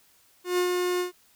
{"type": "tone with ADSR envelope", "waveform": "45% pulse", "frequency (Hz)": 358.9, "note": "F4", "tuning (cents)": 47, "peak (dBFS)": -21, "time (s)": [0.44, 1.12], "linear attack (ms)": 140, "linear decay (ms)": 93, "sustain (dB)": -3, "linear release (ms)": 120, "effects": ["white hiss -61 dBFS RMS until 1.35 s"]}